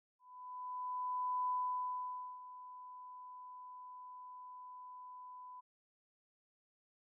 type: tone with ADSR envelope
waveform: sine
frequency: 1000 Hz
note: B5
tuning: 21 cents sharp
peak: -33 dBFS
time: 0.19-5.61 s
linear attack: 1300 ms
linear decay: 900 ms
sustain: -16 dB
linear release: 15 ms
effects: none